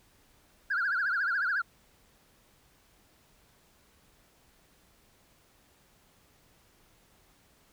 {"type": "tone with vibrato", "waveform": "sine", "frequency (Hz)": 1509, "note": "F#6", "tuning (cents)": 34, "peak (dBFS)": -25, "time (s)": [0.7, 1.62], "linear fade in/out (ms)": 10, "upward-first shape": "triangle", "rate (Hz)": 14, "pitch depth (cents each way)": 200, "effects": ["tanh soft clip ceiling -23 dBFS", "pink hiss -64 dBFS RMS until 7.72 s"]}